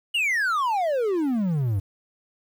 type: exponential sweep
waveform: triangle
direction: down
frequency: 2960 to 92.5 Hz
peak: -19 dBFS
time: 0.14-1.8 s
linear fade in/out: 10 ms
effects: 9-bit